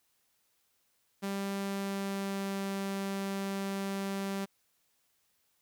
sawtooth tone with pitch glide, 197.3 to 196.05 Hz, G3 to G3, +11 to 0 cents, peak -29 dBFS, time 1.22-4.46 s, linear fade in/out 20 ms, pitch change -11 cents, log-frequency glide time 1.6-2.61 s, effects white hiss -74 dBFS RMS until 5.61 s

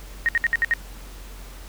sine tone bursts, 1864.7 Hz, A#6, in tune, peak -16 dBFS, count 6, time 0.26-0.737 s, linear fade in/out 0 ms, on 27 ms, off 63 ms, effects added 45 Hz sine -38 dBFS peak until 1.68 s + pink hiss -45 dBFS RMS until 1.68 s

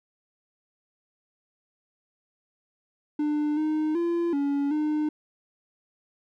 triangle tone with pitch steps, 298.4 / 308.7 / 341.5 / 282.8 / 303.4 Hz, D4 / D#4 / F4 / C#4 / D#4, +28 / -14 / -39 / +35 / -44 cents, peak -21 dBFS, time 3.19-5.09 s, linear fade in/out 5 ms, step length 380 ms, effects none

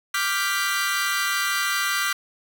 sawtooth chord, G dominant seventh, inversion second, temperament equal with one note detuned, 1174.7 / 1401.8 / 1568 / 1975.5 Hz, D6 / F6 / G6 / B6, 0 / +6 / 0 / 0 cents, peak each -24 dBFS, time 0.14-2.13 s, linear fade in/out 5 ms, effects none

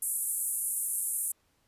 white band-pass noise, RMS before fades -32 dBFS, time 0.02-1.32 s, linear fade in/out 5 ms, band 8600 to 12000 Hz, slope 48 dB/octave, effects pink hiss -71 dBFS RMS until 1.67 s + resampled to 32000 Hz

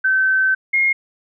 sine tone pair in turn, 1538 / 2143 Hz, G6 / C7, -33 / +41 cents, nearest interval tritone, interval 574 cents, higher second, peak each -13 dBFS, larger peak neither, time 0.04-0.55 / 0.73-0.93 s, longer first, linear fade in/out 10 ms, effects none

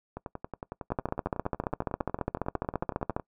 two click trains, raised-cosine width 1 ms, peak -22 / -14 dBFS, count 34 / 34, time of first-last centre 0.17-3.198 / 0.92-3.165 s, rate 10.9 / 14.7 Hz, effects noise-tail reverb RT60 0.1 s tail -22 dB re dry

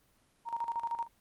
sine tone with tremolo, 931 Hz, A#5, 2 cents flat, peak -30 dBFS, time 0.45-1.08 s, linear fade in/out 50 ms, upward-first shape square, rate 13 Hz, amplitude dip 70%, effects pink hiss -69 dBFS RMS until 1.2 s + Opus 24 kbps

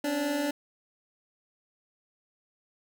25% pulse tone pair together, 268.4 / 290.5 Hz, C4 / D4, +44 / -19 cents, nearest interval minor second, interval 137 cents, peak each -33 / -24 dBFS, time 0.04-0.51 s, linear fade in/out 5 ms, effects none

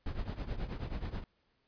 brown noise with tremolo, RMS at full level -34 dBFS, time 0.06-1.24 s, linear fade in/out 2 ms, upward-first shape triangle, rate 9.3 Hz, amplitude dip 85%, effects pink hiss -75 dBFS RMS until 1.67 s + resampled to 11025 Hz

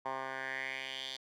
10% pulse tone with band-pass filter sweep, 132.8 Hz, C3, 26 cents sharp, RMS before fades -40 dBFS, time 0.05-1.17 s, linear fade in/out 10 ms, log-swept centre 1000 to 3900 Hz, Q 3.7, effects none

